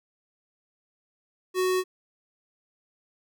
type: tone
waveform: square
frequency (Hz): 370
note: F#4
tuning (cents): 0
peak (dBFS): -23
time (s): 1.54-1.84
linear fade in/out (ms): 50
effects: none